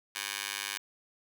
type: tone with high-pass filter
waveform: 15% pulse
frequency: 100 Hz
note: G2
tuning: 35 cents sharp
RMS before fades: -37 dBFS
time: 0.15-0.78 s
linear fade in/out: 5 ms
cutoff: 2100 Hz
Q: 0.94
effects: none